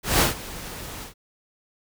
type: noise with ADSR envelope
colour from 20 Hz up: pink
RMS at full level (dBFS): -17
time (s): 0.03-1.14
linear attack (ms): 170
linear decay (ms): 140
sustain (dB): -19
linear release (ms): 110
effects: none